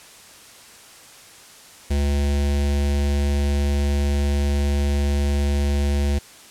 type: tone with notch filter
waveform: square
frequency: 71.3 Hz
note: C#2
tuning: 49 cents sharp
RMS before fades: -20 dBFS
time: 1.9-6.19 s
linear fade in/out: 10 ms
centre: 1200 Hz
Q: 1.2
effects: white hiss -45 dBFS RMS until 6.5 s + low-pass 10000 Hz 12 dB/octave